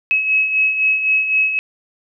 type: beating tone pair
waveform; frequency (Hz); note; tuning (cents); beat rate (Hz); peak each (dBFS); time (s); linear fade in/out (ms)
sine; 2565 / 2568.9; E7 / E7; -48 / -45; 3.9; -22 / -14; 0.11-1.59; 0
effects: none